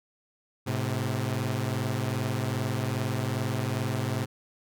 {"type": "tone pair together", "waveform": "sawtooth", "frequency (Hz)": [107.2, 129.7], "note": ["A2", "C3"], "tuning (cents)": [-45, -15], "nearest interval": "minor third", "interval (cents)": 330, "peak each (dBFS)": -26, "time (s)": [0.66, 4.26], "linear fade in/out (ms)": 20, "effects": []}